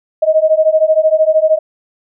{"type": "beating tone pair", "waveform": "sine", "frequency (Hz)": [622.3, 635.3], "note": ["D#5", "D#5"], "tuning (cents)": [0, 36], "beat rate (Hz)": 13, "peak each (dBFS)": -11, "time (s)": [0.22, 1.59], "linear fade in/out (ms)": 10, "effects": []}